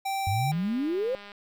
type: tone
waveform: square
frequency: 780 Hz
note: G5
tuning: 9 cents flat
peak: -28 dBFS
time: 0.05-0.52 s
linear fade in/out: 10 ms
type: exponential sweep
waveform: sine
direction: up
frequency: 92.5 to 545 Hz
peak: -25 dBFS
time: 0.27-1.15 s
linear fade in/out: 0 ms
type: click train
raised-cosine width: 0.3 ms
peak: -29 dBFS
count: 163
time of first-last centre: 0.52-1.318 s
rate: 203 Hz
effects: 10-bit